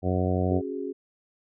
harmonic tone, 91.7 Hz, F#2, 15 cents flat, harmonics 1 / 2 / 3 / 4 / 5 / 6 / 7 / 8, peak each -26 / -29 / -31 / -32 / -33 / -34 / -34 / -35 dBFS, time 0.02-0.62 s, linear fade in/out 50 ms
sine chord, C# suspended fourth, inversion none, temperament equal with one note detuned, 274.8 / 370 / 415.3 Hz, C#4 / F#4 / G#4, -15 / 0 / 0 cents, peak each -34 dBFS, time 0.5-0.93 s, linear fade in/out 20 ms
effects none

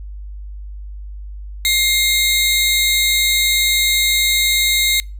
sawtooth tone pair together, 2119 / 3800 Hz, C7 / A#7, +21 / +33 cents, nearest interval minor seventh, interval 1012 cents, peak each -13 dBFS, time 1.65-5 s, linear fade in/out 0 ms, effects noise-tail reverb RT60 0.3 s tail -26 dB re dry + added 50 Hz sine -28 dBFS peak until 5.19 s

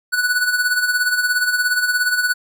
square tone with tremolo, 1480 Hz, F#6, in tune, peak -14 dBFS, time 0.12-2.34 s, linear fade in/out 20 ms, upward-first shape sine, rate 17 Hz, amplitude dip 60%, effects none

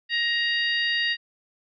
harmonic tone, 939 Hz, A#5, 12 cents sharp, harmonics 2 / 3 / 4 / 5, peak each -24 / -28 / -30 / -32 dBFS, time 0.09-1.17 s, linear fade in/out 50 ms, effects none

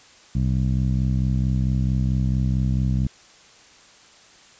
15% pulse tone with low-pass filter, 64.5 Hz, C2, 24 cents flat, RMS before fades -21 dBFS, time 0.35-3.07 s, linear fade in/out 5 ms, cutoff 170 Hz, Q 1.3, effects white hiss -50 dBFS RMS until 4.59 s + resampled to 16000 Hz

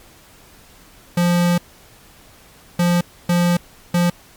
square tone bursts at uneven times, 174.7 Hz, F3, 1 cent sharp, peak -14 dBFS, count 4, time 1.17-1.58 / 2.79-3.01 / 3.29-3.57 / 3.94-4.1 s, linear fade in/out 5 ms, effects pink hiss -47 dBFS RMS until 4.36 s + MP3 96 kbps

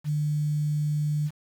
sine tone with quantisation, 150 Hz, D3, 37 cents sharp, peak -23 dBFS, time 0.04-1.31 s, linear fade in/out 50 ms, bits 8, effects none

